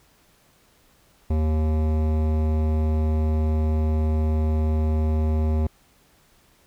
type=tone with hard clipping; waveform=sine; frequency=77.9 Hz; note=D#2; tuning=3 cents sharp; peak=-21 dBFS; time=1.3-5.67 s; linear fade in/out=5 ms; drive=16 dB; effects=pink hiss -59 dBFS RMS until 6.66 s